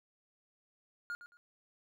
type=tone with echo; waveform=triangle; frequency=1423 Hz; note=F6; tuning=32 cents sharp; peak=-35 dBFS; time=1.1-1.15 s; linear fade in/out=0 ms; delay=110 ms; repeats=2; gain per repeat=-12 dB; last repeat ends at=1.37 s; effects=none